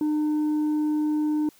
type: tone with tanh clipping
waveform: sine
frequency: 303 Hz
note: D#4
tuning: 46 cents flat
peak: -22 dBFS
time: 0.01-1.49 s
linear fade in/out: 2 ms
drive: 3 dB
effects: white hiss -57 dBFS RMS until 1.59 s